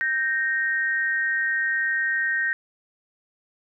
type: tone pair together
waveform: sine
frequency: 1563 / 1860.4 Hz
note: G6 / A#6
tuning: -6 / -4 cents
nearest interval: minor third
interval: 302 cents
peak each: -25 / -23 dBFS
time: 0.01-2.53 s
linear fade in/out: 0 ms
effects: none